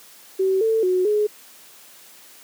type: tone with pitch steps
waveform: sine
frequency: 381.1 / 445.7 / 367.2 / 420.6 Hz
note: G4 / A4 / F#4 / G#4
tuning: -49 / +22 / -13 / +22 cents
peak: -16 dBFS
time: 0.39-1.27 s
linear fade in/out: 10 ms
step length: 220 ms
effects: white hiss -47 dBFS RMS until 2.43 s + high-pass 200 Hz 12 dB/octave